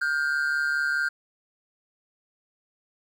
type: tone pair together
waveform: triangle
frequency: 1423.3 / 1568 Hz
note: F6 / G6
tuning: +32 / 0 cents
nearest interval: major second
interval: 168 cents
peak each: -24 dBFS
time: 0.01-1.09 s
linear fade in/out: 10 ms
effects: 10-bit